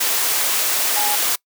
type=tone in noise; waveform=sine; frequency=830.6 Hz; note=G#5; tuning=in tune; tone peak=-22 dBFS; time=0.96-1.16 s; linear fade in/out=10 ms; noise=white; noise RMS=-19 dBFS; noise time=0-1.36 s; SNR=-6 dB; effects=noise-tail reverb RT60 0.1 s tail -24 dB re dry + high-pass 400 Hz 12 dB/octave